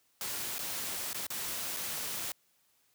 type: noise with dropouts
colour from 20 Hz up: white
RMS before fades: -37 dBFS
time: 0.21-2.32 s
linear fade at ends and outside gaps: 1 ms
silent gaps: 0.583-0.591 / 1.131-1.145 / 1.267-1.303 / 1.765-1.769 s
effects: white hiss -71 dBFS RMS until 2.94 s + high-pass 60 Hz 12 dB/octave